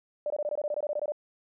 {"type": "tone bursts", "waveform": "sine", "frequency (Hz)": 593, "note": "D5", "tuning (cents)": 17, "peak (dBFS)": -27, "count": 14, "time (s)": [0.26, 1.121], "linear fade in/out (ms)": 2, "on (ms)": 42, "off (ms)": 21, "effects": []}